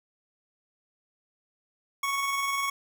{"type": "tone with tremolo", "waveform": "25% pulse", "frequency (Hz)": 1108.7, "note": "C#6", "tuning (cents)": 0, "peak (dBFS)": -22, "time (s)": [2.03, 2.7], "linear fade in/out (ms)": 5, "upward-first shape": "square", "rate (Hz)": 20, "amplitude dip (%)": 25, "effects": []}